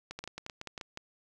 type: clicks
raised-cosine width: 0.2 ms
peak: -23 dBFS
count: 12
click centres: 0.11 / 0.19 / 0.24 / 0.276 / 0.38 / 0.464 / 0.498 / 0.614 / 0.673 / 0.778 / 0.812 / 0.974 s
effects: none